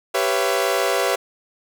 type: chord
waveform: sawtooth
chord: C# half-diminished seventh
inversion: second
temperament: equal with one note detuned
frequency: 392 / 493.9 / 554.4 / 675.4 Hz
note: G4 / B4 / C#5 / E5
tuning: 0 / 0 / 0 / +42 cents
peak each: -20 dBFS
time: 0.14-1.16 s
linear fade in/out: 10 ms
effects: none